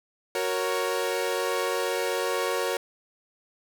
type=chord; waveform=sawtooth; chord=F# major; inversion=none; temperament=equal; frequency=370 / 466.2 / 554.4 Hz; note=F#4 / A#4 / C#5; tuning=0 / 0 / 0 cents; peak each=-27 / -25 / -26 dBFS; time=0.35-2.77 s; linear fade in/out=2 ms; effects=none